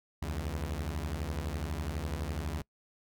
sawtooth beating tone pair, 70.7 / 82.7 Hz, C#2 / E2, +35 / +6 cents, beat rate 12 Hz, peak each -32 / -33 dBFS, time 0.22-2.62 s, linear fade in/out 5 ms, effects noise-tail reverb RT60 0.1 s tail -24 dB re dry

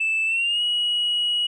sine tone with pitch glide, 2637 to 2909 Hz, E7 to F#7, 0 to -30 cents, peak -18 dBFS, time 0-1.47 s, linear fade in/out 10 ms, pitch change +170 cents, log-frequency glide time 0.26-0.62 s, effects tanh soft clip ceiling -17 dBFS

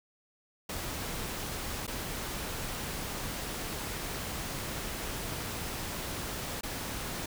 pink noise with dropouts, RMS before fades -37 dBFS, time 0.69-7.26 s, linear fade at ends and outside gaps 5 ms, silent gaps 1.868-1.877 / 6.61-6.632 s, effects none

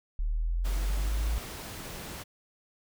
sine linear sweep, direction up, 36.71 to 55.5 Hz, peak -26 dBFS, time 0.19-1.38 s, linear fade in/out 0 ms
pink noise, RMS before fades -41 dBFS, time 0.64-2.24 s, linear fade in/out 20 ms
effects none

